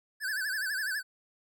square tone with vibrato, 1621 Hz, G#6, 42 cents flat, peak -31 dBFS, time 0.2-1.03 s, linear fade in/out 50 ms, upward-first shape sine, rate 12 Hz, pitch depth 140 cents each way, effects none

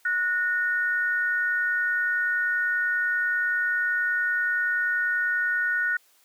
sine tone pair together, 1465 / 1834.6 Hz, F#6 / A#6, -18 / -28 cents, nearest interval major third, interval 390 cents, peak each -23 / -28 dBFS, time 0.05-5.97 s, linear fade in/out 5 ms, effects white hiss -61 dBFS RMS until 6.24 s + high-pass 400 Hz 12 dB/octave

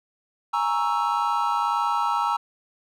triangle chord, A# half-diminished seventh, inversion third, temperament equal, 830.6 / 932.3 / 1108.7 / 1318.5 Hz, G#5 / A#5 / C#6 / E6, 0 / 0 / 0 / 0 cents, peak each -26 / -23 / -28 / -24 dBFS, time 0.53-2.37 s, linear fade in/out 10 ms, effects none

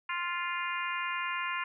harmonic tone, 349.2 Hz, F4, in tune, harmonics 3 / 4 / 5 / 6 / 7 / 8, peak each -35 / -39 / -39 / -39 / -40 / -42 dBFS, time 0.09-1.64 s, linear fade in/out 5 ms, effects none

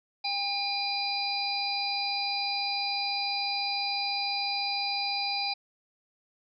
harmonic tone, 806 Hz, G5, 48 cents sharp, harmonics 1 / 3 / 5 / 6, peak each -33 / -35 / -34 / -32 dBFS, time 0.24-5.54 s, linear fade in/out 10 ms, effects none

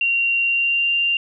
sine tone with pitch glide, 2759 to 2783 Hz, F7 to F7, -22 to -7 cents, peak -16 dBFS, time 0.01-1.17 s, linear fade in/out 2 ms, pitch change +15 cents, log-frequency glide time 0.44-0.93 s, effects none

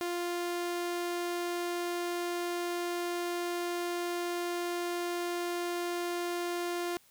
sawtooth tone, 349.2 Hz, F4, in tune, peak -28 dBFS, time 0.01-6.97 s, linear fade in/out 0 ms, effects white hiss -63 dBFS RMS until 7.1 s

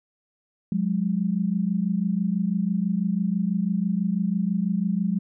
sine tone pair together, 180.43 / 206.5 Hz, F#3 / G#3, -43 / -10 cents, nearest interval major second, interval 233 cents, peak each -24 / -24 dBFS, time 0.72-5.19 s, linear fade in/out 2 ms, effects none

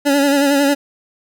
25% pulse tone with vibrato, 281.8 Hz, C#4, 29 cents sharp, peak -8 dBFS, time 0.05-0.75 s, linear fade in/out 20 ms, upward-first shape sine, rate 11 Hz, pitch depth 46 cents each way, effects none

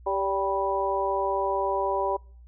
harmonic tone with a mistuned harmonic, 196 Hz, G3, in tune, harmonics 2 / 3 / 4 / 5, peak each -29 / -29 / -31 / -28 dBFS, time 0.06-2.17 s, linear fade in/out 10 ms, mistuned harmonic 3, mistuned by -32 cents, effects noise-tail reverb RT60 0.5 s tail -26 dB re dry + added 60 Hz sine -46 dBFS peak until 2.47 s

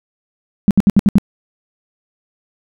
sine tone bursts, 200.9 Hz, G3, 43 cents sharp, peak -5 dBFS, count 6, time 0.68-1.183 s, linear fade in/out 0 ms, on 28 ms, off 67 ms, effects none

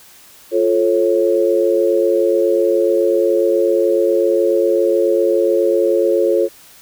sine chord, F augmented, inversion none, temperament just, 349.2 / 436.5 / 545.7 Hz, F4 / A4 / C#5, 0 / -14 / -27 cents, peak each -16 dBFS, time 0.51-6.49 s, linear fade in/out 50 ms, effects white hiss -44 dBFS RMS until 6.81 s

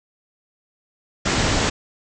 pink low-pass noise, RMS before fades -20 dBFS, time 1.25-1.7 s, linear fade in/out 10 ms, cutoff 7900 Hz, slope 96 dB/octave, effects none

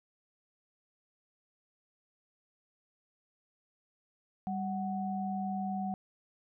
sine tone pair together, 196 / 744.1 Hz, G3 / F#5, 0 / +10 cents, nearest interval octave + major seventh, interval 2310 cents, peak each -34 / -36 dBFS, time 4.47-5.94 s, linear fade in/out 0 ms, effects none

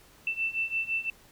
sine beating tone pair, 2666 / 2671.9 Hz, E7 / E7, +19 / +23 cents, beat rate 5.9 Hz, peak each -32 / -30 dBFS, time 0.27-1.1 s, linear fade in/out 2 ms, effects pink hiss -57 dBFS RMS until 1.31 s

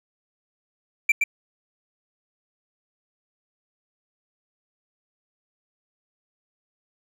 triangle tone with echo, 2349 Hz, D7, in tune, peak -12 dBFS, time 1.09-1.12 s, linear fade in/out 5 ms, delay 120 ms, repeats 1, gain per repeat -4 dB, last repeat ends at 1.24 s, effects none

